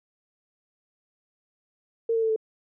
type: tone with pitch steps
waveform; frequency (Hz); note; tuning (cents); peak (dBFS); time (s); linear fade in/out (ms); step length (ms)
sine; 457.5 / 451.2 / 445 / 438.9; A#4 / A4 / A4 / A4; -32 / +44 / +20 / -4; -21; 2.09-2.362; 5; 68
effects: none